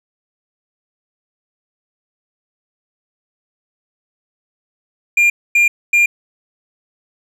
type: tone bursts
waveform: triangle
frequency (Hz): 2400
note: D7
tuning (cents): +37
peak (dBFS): -7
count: 3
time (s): 5.17-6.06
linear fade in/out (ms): 5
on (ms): 130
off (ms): 250
effects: none